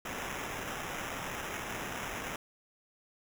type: noise with sample-and-hold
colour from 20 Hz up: white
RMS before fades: -39 dBFS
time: 0.05-2.36 s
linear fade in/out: 2 ms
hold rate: 4410 Hz
effects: none